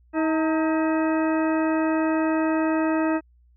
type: harmonic tone with a mistuned harmonic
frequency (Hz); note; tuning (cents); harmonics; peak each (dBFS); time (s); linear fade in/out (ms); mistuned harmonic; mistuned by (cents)
318.1; D#4; +38; 1 / 2 / 3 / 4 / 5 / 6 / 8; -21 / -27 / -31 / -33 / -35 / -37 / -39; 0.13-3.21; 50; 3; -66
effects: added 60 Hz sine -54 dBFS peak until 3.56 s